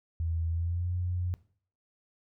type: tone with pitch glide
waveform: sine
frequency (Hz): 82.41 to 89.35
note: E2 to F2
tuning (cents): 0 to +40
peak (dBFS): -28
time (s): 0.2-1.34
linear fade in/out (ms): 0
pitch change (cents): +140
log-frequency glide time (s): 0.49-0.92
effects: noise-tail reverb RT60 0.5 s tail -19 dB re dry